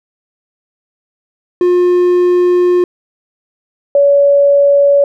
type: tone pair in turn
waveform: triangle / sine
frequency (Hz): 356.7 / 566.2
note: F4 / C#5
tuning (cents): +37 / +37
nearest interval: minor sixth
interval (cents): 800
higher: second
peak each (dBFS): -5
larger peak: neither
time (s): 1.61-2.84 / 3.95-5.04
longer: first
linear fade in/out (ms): 2
effects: none